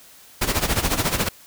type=noise with tremolo; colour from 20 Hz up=pink; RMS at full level=-19 dBFS; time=0.41-1.29 s; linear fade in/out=10 ms; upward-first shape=sine; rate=14 Hz; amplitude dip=75%; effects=white hiss -48 dBFS RMS until 1.46 s